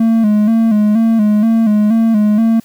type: tone with vibrato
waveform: triangle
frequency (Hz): 218.1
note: A3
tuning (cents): -15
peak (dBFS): -6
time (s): 0-2.6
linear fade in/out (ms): 5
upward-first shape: square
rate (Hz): 2.1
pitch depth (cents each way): 64
effects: white hiss -48 dBFS RMS until 2.64 s